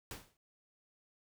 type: noise with exponential decay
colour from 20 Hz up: pink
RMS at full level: -42 dBFS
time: 0.11-0.37 s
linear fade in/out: 1 ms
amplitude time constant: 55 ms
effects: none